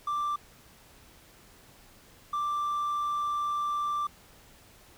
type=tone pair in turn; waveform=triangle; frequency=1177 / 1177 Hz; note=D6 / D6; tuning=+3 / +3 cents; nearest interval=unison; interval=0 cents; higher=neither; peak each=-25 dBFS; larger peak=neither; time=0.07-0.36 / 2.33-4.07 s; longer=second; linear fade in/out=5 ms; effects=tanh soft clip ceiling -21 dBFS + pink hiss -56 dBFS RMS until 4.97 s